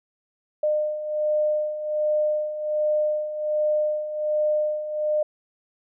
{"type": "beating tone pair", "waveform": "sine", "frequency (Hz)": [605, 606.3], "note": ["D#5", "D#5"], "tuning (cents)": [-49, -45], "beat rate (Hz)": 1.3, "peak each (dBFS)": [-28, -22], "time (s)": [0.63, 5.23], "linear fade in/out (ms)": 5, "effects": []}